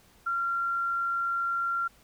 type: tone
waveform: sine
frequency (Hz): 1377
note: F6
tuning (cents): -25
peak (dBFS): -26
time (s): 0.26-1.88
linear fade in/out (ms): 10
effects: pink hiss -60 dBFS RMS until 2.03 s